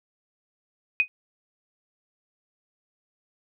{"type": "tone with exponential decay", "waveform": "sine", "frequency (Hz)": 2499, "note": "D#7", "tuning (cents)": 7, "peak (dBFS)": -13, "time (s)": [1, 1.08], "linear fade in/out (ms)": 0, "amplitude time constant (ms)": 17, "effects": []}